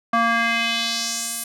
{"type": "tone with band-pass filter sweep", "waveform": "square", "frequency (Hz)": 231.2, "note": "A#3", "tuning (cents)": -14, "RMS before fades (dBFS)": -22, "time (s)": [0.13, 1.44], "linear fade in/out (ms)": 5, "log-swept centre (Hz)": [1100, 11000], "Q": 2, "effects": []}